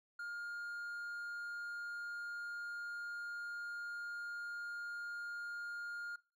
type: tone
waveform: triangle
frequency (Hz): 1414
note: F6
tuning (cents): +21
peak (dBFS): -40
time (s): 0.19-6.16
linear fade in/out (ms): 5
effects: noise-tail reverb RT60 0.3 s tail -20 dB re dry